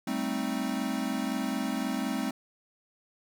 square chord, A half-diminished seventh, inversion third, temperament equal, 196 / 220 / 261.6 / 311.1 Hz, G3 / A3 / C4 / Eb4, 0 / 0 / 0 / 0 cents, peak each -37 / -35 / -33 / -38 dBFS, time 0.07-2.31 s, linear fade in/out 5 ms, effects none

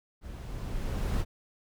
brown noise with level ramp, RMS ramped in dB -42 to -27 dBFS, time 0.21-1.25 s, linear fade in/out 50 ms, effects none

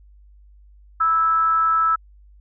sine tone with frequency modulation, 1313 Hz, E6, 7 cents flat, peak -15 dBFS, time 1-1.96 s, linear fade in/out 10 ms, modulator 328 Hz, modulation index 0.26, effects added 50 Hz sine -46 dBFS peak until 2.4 s

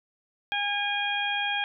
harmonic tone, 815 Hz, G#5, 33 cents flat, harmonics 1 / 2 / 3 / 4, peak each -31 / -31 / -31 / -31 dBFS, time 0.52-1.64 s, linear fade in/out 0 ms, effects none

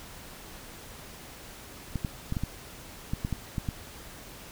clicks, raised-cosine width 5 ms, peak -17 dBFS, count 10, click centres 1.957 / 2.048 / 2.324 / 2.368 / 2.436 / 3.135 / 3.249 / 3.327 / 3.582 / 3.688 s, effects pink hiss -46 dBFS RMS until 4.51 s

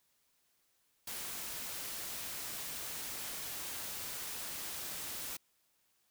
white noise, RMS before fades -42 dBFS, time 1.07-5.37 s, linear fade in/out 5 ms, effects white hiss -75 dBFS RMS until 6.1 s

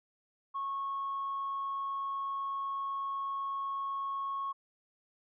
sine tone, 1098 Hz, C#6, 17 cents flat, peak -32 dBFS, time 0.54-4.53 s, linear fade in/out 20 ms, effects tanh soft clip ceiling -29 dBFS

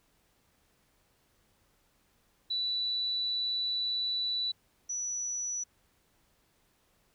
sine tone pair in turn, 3959 / 5911 Hz, B7 / F#8, +3 / -3 cents, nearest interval perfect fifth, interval 694 cents, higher second, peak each -29 / -32 dBFS, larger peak first, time 2.5-4.52 / 4.89-5.64 s, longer first, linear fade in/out 10 ms, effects pink hiss -70 dBFS RMS until 7.14 s

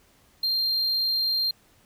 triangle tone, 4186 Hz, C8, in tune, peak -21 dBFS, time 0.43-1.51 s, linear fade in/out 5 ms, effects pink hiss -60 dBFS RMS until 1.85 s

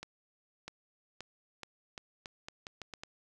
accelerating click train, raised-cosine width 0.2 ms, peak -25 dBFS, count 11, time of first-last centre 0.03-3.035 s, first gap 650 ms, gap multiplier 0.81, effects none

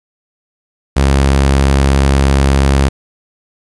sawtooth tone, 68.4 Hz, C#2, 23 cents flat, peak -4 dBFS, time 0.96-2.89 s, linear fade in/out 10 ms, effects resampled to 24000 Hz + 7-bit

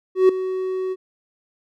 triangle tone with ADSR envelope, 374.3 Hz, F#4, 20 cents sharp, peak -6 dBFS, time 0.15-0.96 s, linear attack 140 ms, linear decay 5 ms, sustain -14 dB, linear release 40 ms, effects none

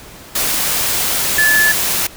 sine tone in noise, 1730 Hz, A6, 30 cents flat, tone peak -10 dBFS, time 1.38-1.72 s, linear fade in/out 5 ms, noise white, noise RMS -17 dBFS, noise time 0.35-2.07 s, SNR +4 dB, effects pink hiss -37 dBFS RMS until 2.16 s

